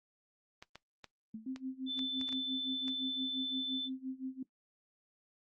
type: clicks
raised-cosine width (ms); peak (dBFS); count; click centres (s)
0.2; -30; 9; 0.625 / 0.756 / 1.043 / 1.561 / 1.992 / 2.213 / 2.29 / 2.327 / 2.881
type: tone with exponential decay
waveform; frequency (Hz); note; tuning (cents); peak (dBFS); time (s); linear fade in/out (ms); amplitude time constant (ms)
sine; 220.1; A3; +1; -38; 1.34-1.56; 5; 47
type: tone with tremolo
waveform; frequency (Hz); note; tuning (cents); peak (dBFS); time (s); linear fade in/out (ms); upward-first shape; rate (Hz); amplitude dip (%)
sine; 261.6; C4; 0; -35; 1.46-4.43; 5; sine; 5.8; 90
type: tone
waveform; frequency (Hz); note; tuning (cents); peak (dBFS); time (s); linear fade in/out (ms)
sine; 3525; A7; +2; -34; 1.86-3.9; 50
effects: noise-tail reverb RT60 0.1 s tail -17 dB re dry + Opus 32 kbps